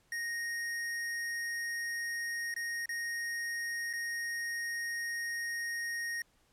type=tone with dropouts; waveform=square; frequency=1864.7 Hz; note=A#6; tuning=in tune; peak=-35 dBFS; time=0.12-6.22 s; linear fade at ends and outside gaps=2 ms; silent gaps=2.541-2.563 / 2.858-2.891 / 3.93-3.935 s; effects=pink hiss -70 dBFS RMS until 6.52 s + low-pass 12000 Hz 12 dB/octave